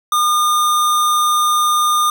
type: tone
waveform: square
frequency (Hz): 1213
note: D#6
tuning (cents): -44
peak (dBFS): -13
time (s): 0.12-2.1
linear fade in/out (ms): 2
effects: none